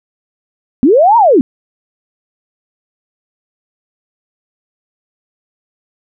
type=linear two-way sweep; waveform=sine; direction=up then down; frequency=227.4 to 964 to 227.4 Hz; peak=-4 dBFS; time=0.83-1.41 s; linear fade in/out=0 ms; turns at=1.17 s; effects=none